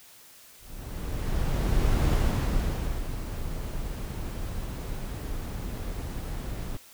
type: noise with ADSR envelope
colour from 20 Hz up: brown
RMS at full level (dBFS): -22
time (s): 0.59-6.77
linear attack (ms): 1500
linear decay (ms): 960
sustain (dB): -11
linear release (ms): 4
effects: white hiss -52 dBFS RMS until 6.93 s